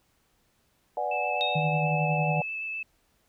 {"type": "chord", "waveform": "sine", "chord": "G# half-diminished seventh", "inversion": "first", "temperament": "equal", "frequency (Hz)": [493.9, 587.3, 740, 830.6], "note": ["B4", "D5", "F#5", "G#5"], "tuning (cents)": [0, 0, 0, 0], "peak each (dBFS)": [-36, -32, -30, -33], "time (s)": [0.97, 2.42], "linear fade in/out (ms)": 2}
{"type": "tone with vibrato", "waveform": "sine", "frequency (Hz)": 2622, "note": "E7", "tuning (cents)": -10, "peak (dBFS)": -31, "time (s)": [1.11, 2.83], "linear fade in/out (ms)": 5, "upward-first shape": "square", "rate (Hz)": 8, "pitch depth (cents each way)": 9}
{"type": "tone with exponential decay", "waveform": "sine", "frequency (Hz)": 3722, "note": "A#7", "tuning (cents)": -3, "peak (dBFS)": -24, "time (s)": [1.41, 1.84], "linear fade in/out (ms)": 0, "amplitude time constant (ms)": 93}
{"type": "tone with tremolo", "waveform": "sine", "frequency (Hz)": 155.56, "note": "D#3", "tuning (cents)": 0, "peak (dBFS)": -24, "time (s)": [1.55, 2.41], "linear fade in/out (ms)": 10, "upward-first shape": "sine", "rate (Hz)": 11, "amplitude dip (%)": 40}
{"effects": ["pink hiss -69 dBFS RMS until 3.28 s"]}